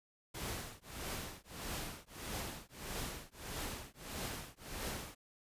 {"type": "noise with tremolo", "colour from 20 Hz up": "pink", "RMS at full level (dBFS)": -40, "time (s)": [0.34, 5.15], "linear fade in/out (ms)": 10, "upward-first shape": "triangle", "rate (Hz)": 1.6, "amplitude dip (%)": 100, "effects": ["resampled to 32000 Hz"]}